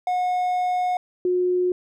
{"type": "tone pair in turn", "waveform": ["triangle", "sine"], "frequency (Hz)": [726, 361.4], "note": ["F#5", "F#4"], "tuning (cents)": [-33, -41], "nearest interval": "octave", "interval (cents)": 1208, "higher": "first", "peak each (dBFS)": -18, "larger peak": "neither", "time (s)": [[0.07, 0.97], [1.25, 1.72]], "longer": "first", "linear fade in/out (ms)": 2, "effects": []}